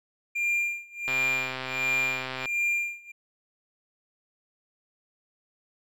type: tone with tremolo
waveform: triangle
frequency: 2394 Hz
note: D7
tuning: 33 cents sharp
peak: -21 dBFS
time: 0.35-3.12 s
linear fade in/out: 10 ms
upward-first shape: sine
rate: 1.4 Hz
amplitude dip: 95%
type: click train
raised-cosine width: 0.3 ms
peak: -17 dBFS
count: 180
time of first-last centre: 1.08-2.457 s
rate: 130 Hz
effects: none